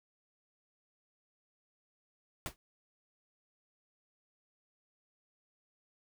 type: noise with exponential decay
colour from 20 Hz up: pink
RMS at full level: -34 dBFS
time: 2.46-2.56 s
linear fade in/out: 0 ms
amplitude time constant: 20 ms
effects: none